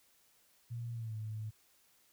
sine tone with pitch glide, 117.8 to 108.65 Hz, A#2 to A2, +19 to -21 cents, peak -38 dBFS, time 0.7-1.51 s, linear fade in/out 20 ms, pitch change -140 cents, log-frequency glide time 0.93-1.15 s, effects white hiss -69 dBFS RMS until 2.12 s

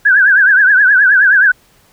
sine tone with vibrato, 1585 Hz, G6, 19 cents sharp, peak -5 dBFS, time 0.05-1.52 s, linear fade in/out 10 ms, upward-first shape triangle, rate 9.5 Hz, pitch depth 150 cents each way, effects pink hiss -50 dBFS RMS until 1.92 s

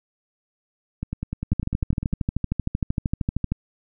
two click trains, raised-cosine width 5 ms, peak -14 / -10 dBFS, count 12 / 27, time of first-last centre 1.03-2.13 / 1.52-3.52 s, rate 10 / 13 Hz, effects none

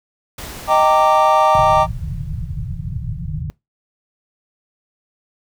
pink noise with exponential decay, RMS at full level -30 dBFS, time 0.38-3.42 s, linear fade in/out 5 ms, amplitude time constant 660 ms
triangle chord, Eb major seventh, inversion none, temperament equal with one note detuned, 622.3 / 784 / 918.4 / 1174.7 Hz, Eb5 / G5 / Bb5 / D6, 0 / 0 / -26 / 0 cents, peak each -14 dBFS, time 0.67-1.87 s, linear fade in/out 50 ms
white low-pass noise, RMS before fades -25 dBFS, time 1.55-3.5 s, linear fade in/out 0 ms, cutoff 170 Hz, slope 96 dB/octave
effects noise-tail reverb RT60 0.2 s tail -23 dB re dry

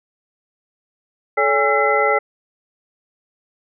sine tone cluster, 431.7 / 567 / 819 / 1345 / 2033 Hz, A4 / C#5 / G#5 / E6 / B6, -33 / +39 / -24 / +34 / +50 cents, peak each -20 dBFS, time 1.37-2.19 s, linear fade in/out 10 ms, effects none

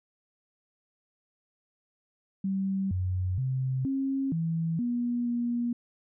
sine tone with pitch steps, 193.2 / 92 / 130.7 / 270.2 / 164.2 / 241 / 238.9 Hz, G3 / F#2 / C3 / C#4 / E3 / B3 / A#3, -25 / -9 / -1 / -44 / -6 / -42 / +43 cents, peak -26 dBFS, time 2.44-5.73 s, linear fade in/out 5 ms, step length 470 ms, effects none

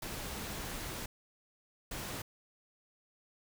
pink noise bursts at uneven times, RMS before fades -41 dBFS, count 2, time 0.02-1.06 / 1.91-2.22 s, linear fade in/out 5 ms, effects none

